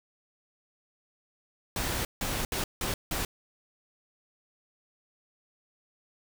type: noise bursts at uneven times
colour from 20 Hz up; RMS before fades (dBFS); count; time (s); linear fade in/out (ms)
pink; -31; 5; 1.76-2.05 / 2.21-2.45 / 2.52-2.64 / 2.81-2.94 / 3.11-3.25; 2
effects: none